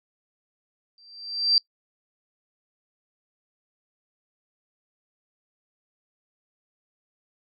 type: tone with exponential growth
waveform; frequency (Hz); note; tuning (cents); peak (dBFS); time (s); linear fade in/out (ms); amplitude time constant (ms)
sine; 4699; D8; 0; -13; 0.98-1.58; 1; 130
effects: noise-tail reverb RT60 0.1 s tail -24 dB re dry + MP3 64 kbps